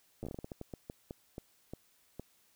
slowing click train, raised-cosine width 2 ms, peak -28 dBFS, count 17, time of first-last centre 0.23-2.196 s, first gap 9 ms, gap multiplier 1.3, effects white hiss -69 dBFS RMS until 2.55 s

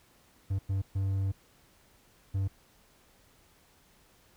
triangle tone bursts at uneven times, 97 Hz, G2, 18 cents flat, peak -25 dBFS, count 4, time 0.5-0.59 / 0.69-0.82 / 0.95-1.32 / 2.34-2.48 s, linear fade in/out 10 ms, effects pink hiss -63 dBFS RMS until 4.36 s

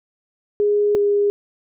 sine tone pair in turn, 413.4 / 408.2 Hz, G#4 / G#4, -8 / -30 cents, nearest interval unison, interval 22 cents, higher first, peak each -14 dBFS, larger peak neither, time 0.6-0.95 / 0.95-1.3 s, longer neither, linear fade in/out 0 ms, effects none

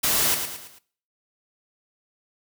white noise with echo, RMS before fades -22 dBFS, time 0.03-0.35 s, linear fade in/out 10 ms, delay 110 ms, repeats 4, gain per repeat -7 dB, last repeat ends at 0.79 s, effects noise-tail reverb RT60 0.5 s tail -20 dB re dry

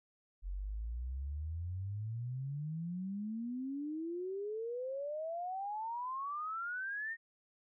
sine exponential sweep, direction up, 43.9 to 1864.7 Hz, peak -37 dBFS, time 0.42-7.17 s, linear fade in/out 50 ms, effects none

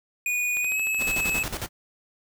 square tone with pitch glide, 2462 to 2586 Hz, D#7 to E7, -19 to -34 cents, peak -24 dBFS, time 0.26-1.43 s, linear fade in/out 2 ms, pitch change +85 cents, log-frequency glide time 0.61-0.8 s
click train, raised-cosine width 0.3 ms, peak -23 dBFS, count 12, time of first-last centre 0.57-1.397 s, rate 13.3 Hz
pink noise with tremolo, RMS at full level -30 dBFS, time 0.98-1.69 s, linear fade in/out 50 ms, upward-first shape square, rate 11 Hz, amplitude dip 70%
effects none

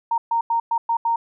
sine tone bursts at uneven times, 925 Hz, A#5, 14 cents flat, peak -17 dBFS, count 6, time 0.11-0.18 / 0.31-0.41 / 0.5-0.6 / 0.71-0.78 / 0.89-0.97 / 1.05-1.16 s, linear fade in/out 5 ms, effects none

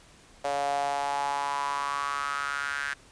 sawtooth tone with high-pass filter sweep, 141.6 Hz, C#3, 37 cents sharp, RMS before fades -30 dBFS, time 0.44-2.94 s, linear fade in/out 10 ms, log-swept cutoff 630 to 1600 Hz, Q 6.3, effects pink hiss -55 dBFS RMS until 3.11 s + resampled to 22050 Hz

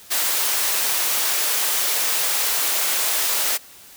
white high-pass noise, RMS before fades -21 dBFS, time 0.1-3.58 s, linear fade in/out 20 ms, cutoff 480 Hz, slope 12 dB/octave, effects white hiss -45 dBFS RMS until 3.96 s

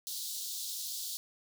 pink high-pass noise, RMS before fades -39 dBFS, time 0.07-1.17 s, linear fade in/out 0 ms, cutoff 3600 Hz, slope 48 dB/octave, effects none

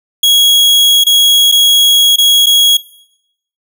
40% pulse tone with dropouts, 3317 Hz, G#7, 3 cents flat, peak -5 dBFS, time 0.23-2.77 s, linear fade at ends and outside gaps 5 ms, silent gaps 1.039-1.066 / 1.516-1.522 / 2.16-2.183 / 2.46-2.467 s, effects noise-tail reverb RT60 0.8 s tail -19 dB re dry

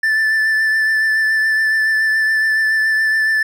triangle tone with vibrato, 1760 Hz, A6, in tune, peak -11 dBFS, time 0.03-3.43 s, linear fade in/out 5 ms, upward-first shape triangle, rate 7.1 Hz, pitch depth 21 cents each way, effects none

